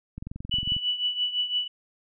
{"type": "click train", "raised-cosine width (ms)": 5, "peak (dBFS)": -23, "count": 14, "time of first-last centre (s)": [0.18, 0.766], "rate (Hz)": 22.2}
{"type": "tone with tremolo", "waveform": "sine", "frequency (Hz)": 2960, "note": "F#7", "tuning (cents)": 0, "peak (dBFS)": -21, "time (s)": [0.51, 1.68], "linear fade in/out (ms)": 10, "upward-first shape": "triangle", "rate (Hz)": 5.9, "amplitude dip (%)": 80}
{"effects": []}